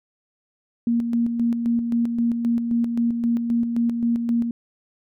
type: tone with tremolo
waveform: sine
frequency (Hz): 234.5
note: A#3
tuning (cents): +11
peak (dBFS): -17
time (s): 0.87-4.51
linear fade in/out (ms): 2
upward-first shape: square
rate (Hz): 3.8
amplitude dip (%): 45
effects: none